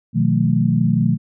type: chord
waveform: sine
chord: B dominant seventh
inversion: none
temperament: equal with one note detuned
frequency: 123.47 / 155.56 / 180.35 / 220 Hz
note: B2 / D#3 / F#3 / A3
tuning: 0 / 0 / -44 / 0 cents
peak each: -19 dBFS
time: 0.13-1.18 s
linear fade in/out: 50 ms
effects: none